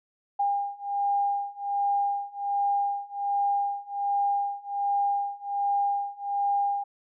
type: beating tone pair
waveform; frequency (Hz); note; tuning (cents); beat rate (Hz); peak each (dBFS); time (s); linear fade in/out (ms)
sine; 805 / 806.3; G5 / G5; +46 / +49; 1.3; -28 / -27; 0.39-6.84; 10
effects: none